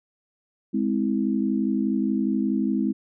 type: chord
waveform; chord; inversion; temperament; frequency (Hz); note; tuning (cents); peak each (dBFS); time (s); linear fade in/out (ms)
sine; Ab augmented; none; just; 207.7 / 259.6 / 324.5; Ab3 / C4 / E4; 0 / -13 / -27; -24 / -25 / -27; 0.73-2.93; 20
effects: none